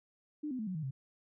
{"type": "tone with pitch steps", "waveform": "sine", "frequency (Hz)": [300, 255.2, 217.1, 184.67, 157.09, 133.63], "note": ["D4", "C4", "A3", "F#3", "D#3", "C3"], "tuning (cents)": [37, -43, -23, -3, 17, 37], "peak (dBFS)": -35, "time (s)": [0.43, 0.91], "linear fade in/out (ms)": 10, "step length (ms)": 80, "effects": []}